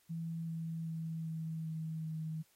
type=tone with pitch steps; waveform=sine; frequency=164.81 / 163.48 / 162.17 / 160.86 / 159.56 / 158.28 Hz; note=E3 / E3 / E3 / E3 / D#3 / D#3; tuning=0 / -14 / -28 / -42 / +44 / +30 cents; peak=-37 dBFS; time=0.09-2.43 s; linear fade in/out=20 ms; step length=390 ms; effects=white hiss -71 dBFS RMS until 2.55 s + AAC 48 kbps